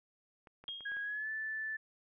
clicks, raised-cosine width 0.5 ms, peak -40 dBFS, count 6, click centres 0.472 / 0.64 / 0.687 / 0.807 / 0.918 / 0.968 s
sine tone with exponential decay, 3250 Hz, G#7, 38 cents flat, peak -37 dBFS, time 0.68-1.24 s, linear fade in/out 1 ms, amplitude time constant 120 ms
sine tone with pitch glide, 1646 to 1754 Hz, G#6 to A6, -16 to -6 cents, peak -36 dBFS, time 0.85-1.77 s, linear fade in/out 10 ms, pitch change +110 cents, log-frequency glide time 1.02-1.3 s
effects none

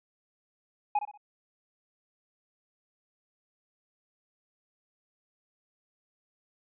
triangle tone with echo, 832 Hz, G#5, 3 cents sharp, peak -21 dBFS, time 0.95-0.99 s, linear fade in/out 5 ms, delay 62 ms, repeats 3, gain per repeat -9 dB, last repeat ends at 1.176 s, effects resampled to 8000 Hz

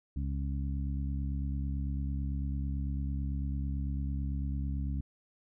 harmonic tone, 69 Hz, C#2, 7 cents flat, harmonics 1 / 2 / 3 / 4, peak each -32 / -38 / -42 / -44 dBFS, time 0.16-5.01 s, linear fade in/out 5 ms, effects none

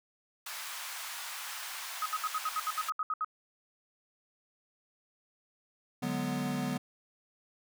pink high-pass noise, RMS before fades -41 dBFS, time 0.46-2.9 s, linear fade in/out 5 ms, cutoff 930 Hz, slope 24 dB/octave
sine tone bursts, 1263 Hz, D#6, 26 cents sharp, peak -29 dBFS, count 12, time 2.02-3.246 s, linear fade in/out 2 ms, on 38 ms, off 70 ms
square chord, G# half-diminished seventh, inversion second, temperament equal, 146.83 / 185 / 207.7 / 246.9 Hz, D3 / F#3 / G#3 / B3, 0 / 0 / 0 / 0 cents, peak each -39 / -38 / -41 / -35 dBFS, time 6.02-6.78 s, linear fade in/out 10 ms
effects none

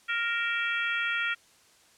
harmonic tone with a mistuned harmonic, 466.2 Hz, A#4, in tune, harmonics 3 / 4 / 5 / 6 / 7, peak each -30 / -32 / -34 / -36 / -37 dBFS, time 0.08-1.35 s, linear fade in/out 20 ms, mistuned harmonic 6, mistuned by -78 cents, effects white hiss -60 dBFS RMS until 1.97 s + low-pass 9000 Hz 12 dB/octave

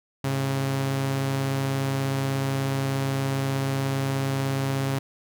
sawtooth tone pair together, 106.1 / 135.9 Hz, G#2 / C#3, +38 / -34 cents, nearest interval major third, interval 428 cents, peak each -31 / -20 dBFS, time 0.24-4.99 s, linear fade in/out 5 ms, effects none

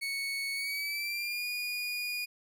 30% pulse tone with pitch glide, 2217 to 2446 Hz, C#7 to D#7, 0 to -30 cents, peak -30 dBFS, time 0.01-2.26 s, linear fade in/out 20 ms, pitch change +170 cents, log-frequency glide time 0.54-1.47 s, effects none

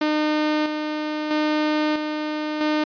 sawtooth tone with tremolo, 304.4 Hz, D#4, 38 cents flat, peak -15 dBFS, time 0.01-2.84 s, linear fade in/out 5 ms, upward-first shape square, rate 0.77 Hz, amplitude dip 45%, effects resampled to 11025 Hz

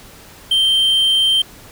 triangle tone, 3136 Hz, G7, in tune, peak -10 dBFS, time 0.51-1.42 s, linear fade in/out 5 ms, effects pink hiss -41 dBFS RMS until 1.71 s

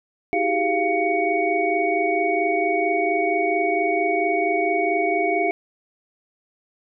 sine tone cluster, 323.1 / 381.5 / 405.9 / 695 / 2239 Hz, E4 / G4 / G#4 / F5 / C#7, -35 / -47 / -40 / -9 / +17 cents, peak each -27 / -26 / -26 / -22 / -25 dBFS, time 0.33-5.51 s, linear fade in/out 0 ms, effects none

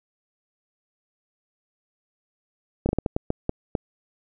slowing click train, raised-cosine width 2 ms, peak -9 dBFS, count 9, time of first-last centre 2.86-3.752 s, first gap 30 ms, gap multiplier 1.36, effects none

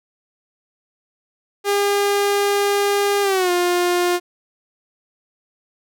sawtooth tone with pitch glide, 404.2 to 353.9 Hz, G#4 to F4, -47 to +23 cents, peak -12 dBFS, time 1.64-4.2 s, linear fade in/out 50 ms, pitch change -230 cents, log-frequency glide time 3.22-3.51 s, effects none

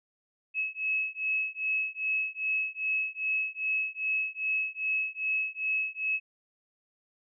sine beating tone pair, 2577 / 2579.5 Hz, E7 / E7, -40 / -38 cents, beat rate 2.5 Hz, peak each -31 dBFS, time 0.54-6.2 s, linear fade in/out 50 ms, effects none

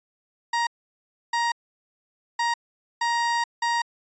30% pulse tone bursts at uneven times, 940 Hz, A#5, 14 cents sharp, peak -19 dBFS, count 5, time 0.53-0.67 / 1.33-1.52 / 2.39-2.54 / 3.01-3.44 / 3.62-3.82 s, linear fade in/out 5 ms, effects resampled to 16000 Hz

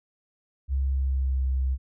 sine tone with pitch glide, 67.4 to 65.52 Hz, C#2 to C2, -48 to +3 cents, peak -22 dBFS, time 0.68-1.78 s, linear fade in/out 50 ms, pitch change -49 cents, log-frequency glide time 0.82-1.45 s, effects none

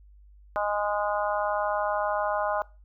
harmonic tone, 206.7 Hz, G#3, 8 cents flat, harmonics 3 / 4 / 5 / 6 / 7, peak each -28 / -30 / -32 / -34 / -35 dBFS, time 0.56-2.62 s, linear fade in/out 0 ms, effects noise-tail reverb RT60 0.3 s tail -21 dB re dry + added 50 Hz sine -50 dBFS peak until 2.84 s

